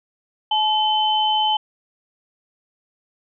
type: tone pair together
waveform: sine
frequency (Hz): 859 / 3057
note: A5 / G7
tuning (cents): -42 / -44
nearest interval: octave + minor seventh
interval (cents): 2198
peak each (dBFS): -18 / -20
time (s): 0.51-1.57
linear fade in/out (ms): 5
effects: none